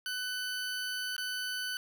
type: tone with dropouts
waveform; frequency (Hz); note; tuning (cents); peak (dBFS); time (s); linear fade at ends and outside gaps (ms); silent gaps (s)
20% pulse; 1500; F#6; +23; -29; 0.06-1.77; 1; 1.165-1.18
effects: none